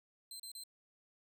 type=tone bursts; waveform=20% pulse; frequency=4113 Hz; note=C8; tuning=30 cents flat; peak=-40 dBFS; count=3; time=0.31-0.637 s; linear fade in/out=2 ms; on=87 ms; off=33 ms; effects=none